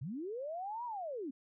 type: linear two-way sweep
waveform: sine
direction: up then down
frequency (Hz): 112.1 to 987.8 to 245.6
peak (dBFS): -38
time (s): 0.01-1.31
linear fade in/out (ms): 10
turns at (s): 0.85
effects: none